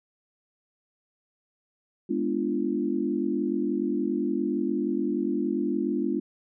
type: chord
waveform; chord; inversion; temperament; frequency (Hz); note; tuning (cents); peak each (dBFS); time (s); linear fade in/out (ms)
sine; G# diminished seventh; none; equal with one note detuned; 207.7 / 246.9 / 293.7 / 344; G#3 / B3 / D4 / F4; 0 / 0 / 0 / -26; -31 / -30 / -29 / -29; 2.09-6.2; 10
effects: none